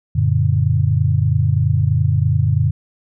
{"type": "chord", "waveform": "sine", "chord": "Gb augmented", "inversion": "none", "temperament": "just", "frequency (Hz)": [92.5, 115.62, 144.53], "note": ["Gb2", "Bb2", "D3"], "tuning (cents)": [0, -14, -27], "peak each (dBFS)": -17, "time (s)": [0.15, 2.71], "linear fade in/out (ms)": 10, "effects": []}